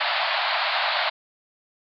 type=band-pass noise; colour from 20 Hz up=pink; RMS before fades=-24 dBFS; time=0-1.1 s; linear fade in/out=10 ms; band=610 to 4600 Hz; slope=96 dB/octave; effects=none